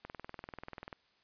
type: click train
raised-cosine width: 0.5 ms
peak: -28 dBFS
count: 19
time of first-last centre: 0.05-0.928 s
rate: 20.5 Hz
effects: white hiss -71 dBFS RMS until 1.23 s + resampled to 11025 Hz